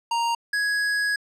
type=tone pair in turn; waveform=square; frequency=932.3 / 1666.5 Hz; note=A#5 / G#6; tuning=0 / +5 cents; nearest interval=minor seventh; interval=1005 cents; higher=second; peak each=-22 dBFS; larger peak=neither; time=0.11-0.35 / 0.53-1.16 s; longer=second; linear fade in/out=5 ms; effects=low-pass 8000 Hz 12 dB/octave